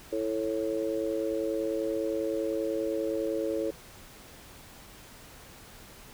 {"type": "harmonic tone", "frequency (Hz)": 110, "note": "A2", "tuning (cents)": 0, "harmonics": [3, 4, 5], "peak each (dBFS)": [-32, -32, -32], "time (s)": [0.12, 3.71], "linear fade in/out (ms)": 10, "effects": ["pink hiss -50 dBFS RMS until 6.13 s"]}